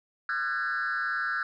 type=tone with frequency modulation; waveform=sine; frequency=1503 Hz; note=F#6; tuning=27 cents sharp; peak=-25 dBFS; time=0.29-1.43 s; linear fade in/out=2 ms; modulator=142 Hz; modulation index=1.4; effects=tanh soft clip ceiling -25 dBFS